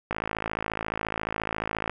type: click train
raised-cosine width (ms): 0.5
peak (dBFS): -13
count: 98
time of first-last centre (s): 0.11-1.896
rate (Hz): 54.3
effects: none